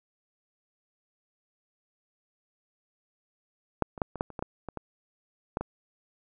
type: clicks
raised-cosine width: 1 ms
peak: -9 / -26 / -12 / -24 / -12 / -30 / -21 / -16 / -22 / -21 / -14 / -18 dBFS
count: 12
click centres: 3.823 / 3.978 / 4.018 / 4.157 / 4.209 / 4.303 / 4.392 / 4.425 / 4.687 / 4.773 / 5.571 / 5.61 s
effects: none